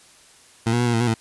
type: tone with pitch steps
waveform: 20% pulse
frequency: 113.9 / 120 / 121.8 / 119.1 / 114 / 121.2 / 112.4 Hz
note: A#2 / B2 / B2 / A#2 / A#2 / B2 / A2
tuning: -40 / -49 / -24 / +38 / -38 / -32 / +37 cents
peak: -13 dBFS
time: 0.66-1.143 s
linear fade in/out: 10 ms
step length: 69 ms
effects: white hiss -51 dBFS RMS until 1.2 s + resampled to 24000 Hz